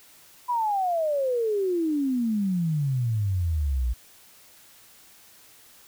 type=exponential sweep; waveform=sine; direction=down; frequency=1000 to 57.2 Hz; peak=-22 dBFS; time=0.48-3.94 s; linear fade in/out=20 ms; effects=white hiss -53 dBFS RMS until 5.87 s